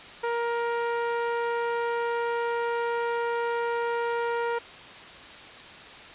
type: tone with low-pass filter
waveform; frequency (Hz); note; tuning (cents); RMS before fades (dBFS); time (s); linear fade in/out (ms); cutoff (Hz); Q
10% pulse; 470; A#4; +14; -28; 0.23-4.59; 10; 1100; 0.59
effects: white hiss -44 dBFS RMS until 6.14 s + resampled to 8000 Hz